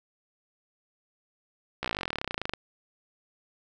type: slowing click train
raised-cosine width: 0.3 ms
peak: -14 dBFS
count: 28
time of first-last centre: 1.83-2.536 s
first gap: 15 ms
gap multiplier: 1.04
effects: none